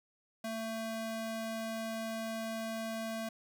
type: ring-modulated tone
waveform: square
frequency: 447 Hz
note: A4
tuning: 27 cents sharp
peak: -34 dBFS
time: 0.44-3.29 s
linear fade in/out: 5 ms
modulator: 222 Hz
effects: none